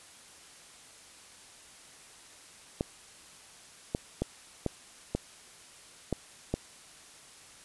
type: clicks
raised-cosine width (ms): 2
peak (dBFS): -15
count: 7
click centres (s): 2.809 / 3.949 / 4.22 / 4.663 / 5.15 / 6.127 / 6.54
effects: white hiss -53 dBFS RMS until 7.64 s + resampled to 24000 Hz